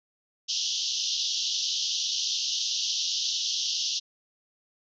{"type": "band-pass noise", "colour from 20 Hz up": "white", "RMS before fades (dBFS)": -29, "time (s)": [0.48, 4], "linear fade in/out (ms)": 20, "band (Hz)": [2900, 6200], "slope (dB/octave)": 96, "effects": []}